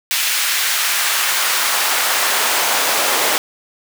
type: noise with high-pass filter sweep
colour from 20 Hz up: pink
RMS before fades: -17 dBFS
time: 0.11-3.38 s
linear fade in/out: 0 ms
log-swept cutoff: 2100 to 550 Hz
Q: 0.9
effects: none